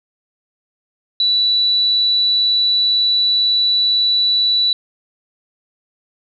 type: tone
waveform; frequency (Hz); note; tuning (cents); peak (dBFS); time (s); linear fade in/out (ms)
sine; 3951; B7; 0; -12; 1.2-4.73; 2
effects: none